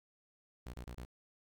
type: tone bursts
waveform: sawtooth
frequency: 60.8 Hz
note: B1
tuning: 26 cents flat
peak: -40 dBFS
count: 4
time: 0.66-1.051 s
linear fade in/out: 5 ms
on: 76 ms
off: 29 ms
effects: 13-bit